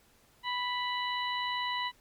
harmonic tone, 987.8 Hz, B5, in tune, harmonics 1 / 2 / 3 / 4, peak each -33 / -36 / -38 / -39 dBFS, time 0.43-1.92 s, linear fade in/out 50 ms, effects pink hiss -64 dBFS RMS until 2 s + MP3 96 kbps

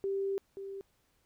sine tone pair in turn, 392 / 392 Hz, G4 / G4, 0 / 0 cents, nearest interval unison, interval 0 cents, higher neither, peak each -30 / -39 dBFS, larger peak first, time 0.04-0.38 / 0.57-0.81 s, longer first, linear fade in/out 0 ms, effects pink hiss -73 dBFS RMS until 1.25 s

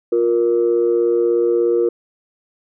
sine tone pair together, 352.9 / 469.6 Hz, F4 / A#4, +18 / +13 cents, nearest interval perfect fourth, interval 495 cents, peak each -15 dBFS, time 0.12-1.89 s, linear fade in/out 5 ms, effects tanh soft clip ceiling -7 dBFS

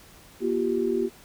sine tone cluster, 238.2 / 347.5 / 387.4 Hz, A#3 / F4 / G4, +38 / -9 / -20 cents, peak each -29 / -27 / -25 dBFS, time 0.4-1.1 s, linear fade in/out 50 ms, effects pink hiss -51 dBFS RMS until 1.24 s

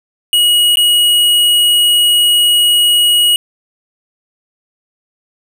square tone with dropouts, 2902 Hz, F#7, 34 cents flat, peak -8 dBFS, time 0.33-3.36 s, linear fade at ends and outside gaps 1 ms, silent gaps 0.757-0.771 s, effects none

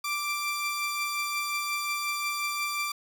sawtooth tone pair together, 1174.7 / 2355 Hz, D6 / D7, 0 / +4 cents, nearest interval octave, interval 1204 cents, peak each -28 dBFS, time 0.04-2.92 s, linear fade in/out 5 ms, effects none

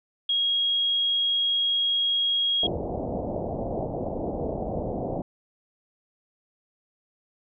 sine tone, 3285 Hz, G#7, 20 cents flat, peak -21 dBFS, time 0.29-2.67 s, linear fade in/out 5 ms
white low-pass noise, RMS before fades -30 dBFS, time 2.63-5.22 s, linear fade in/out 2 ms, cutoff 730 Hz, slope 48 dB/octave
effects none

